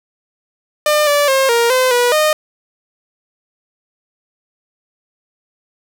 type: tone with pitch steps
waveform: sawtooth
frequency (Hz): 601 / 580 / 535 / 468.8 / 513 / 486.4 / 614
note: D5 / D5 / C5 / A#4 / C5 / B4 / D#5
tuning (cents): +40 / -22 / +38 / +10 / -34 / -26 / -23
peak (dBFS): -7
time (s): 0.86-2.33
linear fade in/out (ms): 2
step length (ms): 210
effects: none